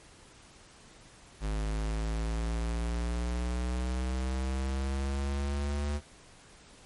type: exponential sweep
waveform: square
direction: up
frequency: 51.91 to 73.42 Hz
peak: -30 dBFS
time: 1.4-6.01 s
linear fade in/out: 50 ms
effects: pink hiss -55 dBFS RMS until 6.85 s + MP3 48 kbps